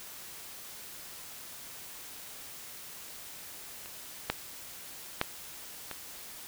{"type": "clicks", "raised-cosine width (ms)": 0.3, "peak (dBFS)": [-30, -11, -10, -21], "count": 4, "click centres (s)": [3.859, 4.3, 5.214, 5.913], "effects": ["white hiss -46 dBFS RMS until 6.47 s"]}